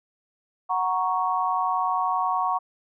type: chord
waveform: sine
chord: F# major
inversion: none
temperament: equal with one note detuned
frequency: 740 / 938.3 / 1108.7 Hz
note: F#5 / A#5 / C#6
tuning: 0 / +11 / 0 cents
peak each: -26 / -27 / -25 dBFS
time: 0.69-2.59 s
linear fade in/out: 20 ms
effects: none